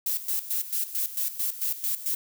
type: noise with tremolo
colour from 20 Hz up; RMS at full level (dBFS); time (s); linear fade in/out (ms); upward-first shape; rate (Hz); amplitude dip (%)
violet; -27; 0.06-2.15; 5; square; 4.5; 75
effects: none